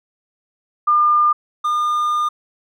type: tone pair in turn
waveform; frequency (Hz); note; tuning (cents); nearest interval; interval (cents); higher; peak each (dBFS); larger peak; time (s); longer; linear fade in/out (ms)
sine / triangle; 1204 / 1211; D6 / D#6; +43 / -47; unison; 10; second; -11 / -14; first; 0.87-1.33 / 1.64-2.29; second; 10
effects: none